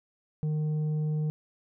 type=tone with tanh clipping; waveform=sine; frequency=153.2 Hz; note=D#3; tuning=27 cents flat; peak=-27 dBFS; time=0.43-1.3 s; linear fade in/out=0 ms; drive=5 dB; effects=none